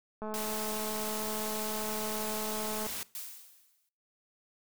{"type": "click train", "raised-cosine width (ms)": 1, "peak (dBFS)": -26, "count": 570, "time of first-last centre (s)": [0.22, 2.867], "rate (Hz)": 215}
{"type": "noise", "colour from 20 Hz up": "white", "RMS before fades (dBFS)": -38, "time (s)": [0.34, 3.03], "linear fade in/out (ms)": 0}
{"type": "noise with exponential decay", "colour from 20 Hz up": "blue", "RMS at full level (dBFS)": -38, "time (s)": [3.15, 3.89], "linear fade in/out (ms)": 1, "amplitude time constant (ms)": 160}
{"effects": ["noise-tail reverb RT60 0.5 s tail -20 dB re dry"]}